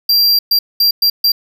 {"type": "tone bursts at uneven times", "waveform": "square", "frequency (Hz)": 4740, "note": "D8", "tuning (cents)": 15, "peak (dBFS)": -9, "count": 5, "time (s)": [[0.09, 0.39], [0.51, 0.59], [0.8, 0.91], [1.02, 1.1], [1.24, 1.32]], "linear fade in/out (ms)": 5, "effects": []}